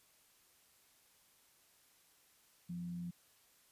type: tone with frequency modulation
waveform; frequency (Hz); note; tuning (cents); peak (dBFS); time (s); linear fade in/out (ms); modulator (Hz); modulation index
sine; 174.61; F3; 0; -40; 2.69-3.11; 10; 79.2; 0.2
effects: white hiss -69 dBFS RMS until 3.71 s + resampled to 32000 Hz